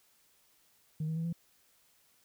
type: tone with pitch steps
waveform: sine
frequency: 155.56 / 159.84 / 164.24 / 168.76 Hz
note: D#3 / D#3 / E3 / E3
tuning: 0 / +47 / -6 / +41 cents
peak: -30 dBFS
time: 1-1.328 s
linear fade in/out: 5 ms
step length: 82 ms
effects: tanh soft clip ceiling -29 dBFS + white hiss -68 dBFS RMS until 2.24 s